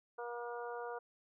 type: harmonic tone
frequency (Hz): 238.8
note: A#3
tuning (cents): +42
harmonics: 2 / 3 / 4 / 5 / 6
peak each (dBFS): -43 / -47 / -48 / -51 / -50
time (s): 0.18-0.99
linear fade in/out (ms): 10
effects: none